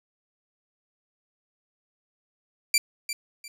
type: tone with echo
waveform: 15% pulse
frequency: 2349 Hz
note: D7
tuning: in tune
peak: -11 dBFS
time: 2.74-2.78 s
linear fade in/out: 2 ms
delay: 350 ms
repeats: 2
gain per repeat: -11 dB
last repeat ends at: 3.48 s
effects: none